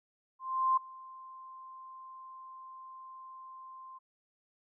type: tone with ADSR envelope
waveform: sine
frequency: 1046.5 Hz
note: C6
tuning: in tune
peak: -23 dBFS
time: 0.39-3.99 s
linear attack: 380 ms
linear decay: 7 ms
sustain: -23 dB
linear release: 18 ms
effects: none